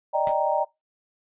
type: chord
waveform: sine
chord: Eb major seventh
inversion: third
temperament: equal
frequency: 587.3 / 622.3 / 784 / 932.3 Hz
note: D5 / Eb5 / G5 / Bb5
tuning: 0 / 0 / 0 / 0 cents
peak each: -26 dBFS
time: 0.13-0.65 s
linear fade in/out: 20 ms
type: noise with exponential decay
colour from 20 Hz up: pink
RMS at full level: -33 dBFS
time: 0.27-0.38 s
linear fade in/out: 1 ms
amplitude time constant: 22 ms
effects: noise-tail reverb RT60 0.2 s tail -22 dB re dry + resampled to 8000 Hz